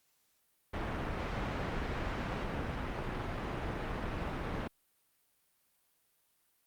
pink low-pass noise, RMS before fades -37 dBFS, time 0.73-4.68 s, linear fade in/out 10 ms, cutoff 2000 Hz, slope 12 dB/octave, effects white hiss -74 dBFS RMS until 6.66 s + Opus 48 kbps

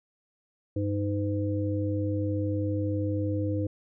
sine tone cluster, 99.2 / 310.1 / 507 Hz, G2 / D#4 / B4, +21 / -6 / +45 cents, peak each -28 / -30 / -34 dBFS, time 0.76-3.67 s, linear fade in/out 5 ms, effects none

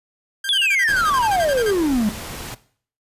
sawtooth tone bursts, 1590 Hz, G6, 24 cents sharp, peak -21 dBFS, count 15, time 0.44-1.71 s, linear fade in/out 5 ms, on 52 ms, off 35 ms
triangle exponential sweep, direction down, 3520 to 201 Hz, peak -14 dBFS, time 0.49-2.09 s, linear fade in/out 0 ms
pink noise, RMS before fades -32 dBFS, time 0.88-2.55 s, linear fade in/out 10 ms
effects noise-tail reverb RT60 0.5 s tail -17 dB re dry + resampled to 32000 Hz

